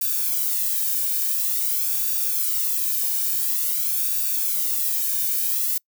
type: noise with flanger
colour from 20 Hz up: violet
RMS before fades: -23 dBFS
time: 0.01-5.78 s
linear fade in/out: 5 ms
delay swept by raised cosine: 0.96 to 1.51 ms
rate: 0.48 Hz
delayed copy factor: -0.85
effects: noise-tail reverb RT60 0.1 s tail -26 dB re dry